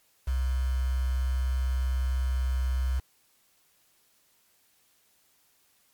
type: tone with quantisation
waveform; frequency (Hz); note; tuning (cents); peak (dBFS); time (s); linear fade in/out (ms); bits
sine; 64.2; C2; -32; -24; 0.27-3; 10; 7
effects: white hiss -66 dBFS RMS until 5.93 s + MP3 96 kbps